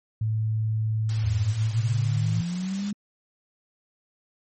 sine tone with pitch glide, 109.6 to 110.3 Hz, A2 to A2, -6 to +5 cents, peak -22 dBFS, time 0.21-2.41 s, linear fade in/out 5 ms, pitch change +11 cents, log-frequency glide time 1.5-1.9 s
white noise, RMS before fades -40 dBFS, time 1.09-2.91 s, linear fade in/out 2 ms
sine linear sweep, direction up, 79.7 to 207.7 Hz, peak -26 dBFS, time 1.24-2.93 s, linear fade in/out 5 ms
effects MP3 32 kbps

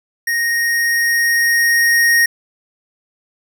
square tone with level ramp, 1864.7 Hz, A#6, in tune, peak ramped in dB -16 to -10 dBFS, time 0.27-2.26 s, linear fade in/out 5 ms, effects none

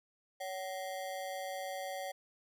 square ring-modulated tone, 659.3 Hz, E5, in tune, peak -36 dBFS, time 0.4-2.12 s, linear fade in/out 10 ms, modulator 97.3 Hz, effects none

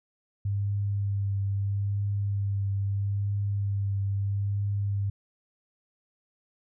sine tone with vibrato, 100 Hz, G2, 35 cents sharp, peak -25 dBFS, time 0.45-5.1 s, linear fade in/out 5 ms, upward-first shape triangle, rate 0.77 Hz, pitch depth 22 cents each way, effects none

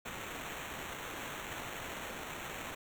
white noise with sample-and-hold, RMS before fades -43 dBFS, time 0.05-2.75 s, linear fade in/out 10 ms, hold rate 4900 Hz, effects none

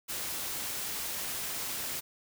white noise, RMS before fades -36 dBFS, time 0.08-2.01 s, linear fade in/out 20 ms, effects none

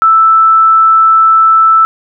sine tone, 1320 Hz, E6, 2 cents sharp, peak -3 dBFS, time 0.02-1.85 s, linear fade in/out 0 ms, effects none

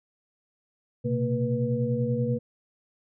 sine tone cluster, 120.3 / 130.5 / 230.5 / 487 Hz, B2 / C3 / A#3 / B4, -45 / -4 / -19 / -24 cents, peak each -29 dBFS, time 1.04-2.39 s, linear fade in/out 20 ms, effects none

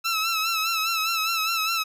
15% pulse tone with vibrato, 1318.5 Hz, E6, in tune, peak -16 dBFS, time 0.04-1.84 s, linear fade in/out 20 ms, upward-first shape sine, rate 4.9 Hz, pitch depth 57 cents each way, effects resampled to 32000 Hz

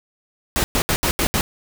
pink noise bursts at uneven times, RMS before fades -19 dBFS, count 6, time 0.56-0.64 / 0.75-0.82 / 0.89-0.96 / 1.03-1.11 / 1.19-1.27 / 1.34-1.41 s, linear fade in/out 0 ms, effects none

